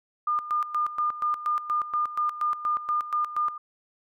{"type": "tone with tremolo", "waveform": "sine", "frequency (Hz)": 1209, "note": "D6", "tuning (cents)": 50, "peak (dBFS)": -22, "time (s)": [0.27, 3.58], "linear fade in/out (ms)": 5, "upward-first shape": "square", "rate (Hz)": 4.2, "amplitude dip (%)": 75, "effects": []}